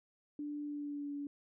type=tone with pitch glide; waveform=sine; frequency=293.7 to 286.5 Hz; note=D4 to D4; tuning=0 to -43 cents; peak=-38 dBFS; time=0.39-1.27 s; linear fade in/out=2 ms; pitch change=-43 cents; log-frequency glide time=0.63-1.13 s; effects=none